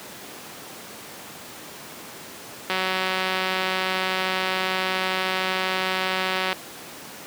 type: click train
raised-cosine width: 0.3 ms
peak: -8 dBFS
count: 717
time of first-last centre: 2.7-6.529 s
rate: 187 Hz
effects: pink hiss -39 dBFS RMS until 7.26 s + high-pass 200 Hz 12 dB/octave